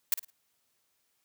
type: noise with echo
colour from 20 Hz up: blue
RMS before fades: -24 dBFS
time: 0.12-0.14 s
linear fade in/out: 2 ms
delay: 54 ms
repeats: 3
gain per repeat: -12 dB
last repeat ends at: 0.302 s
effects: white hiss -75 dBFS RMS until 1.24 s + high-pass 60 Hz 12 dB/octave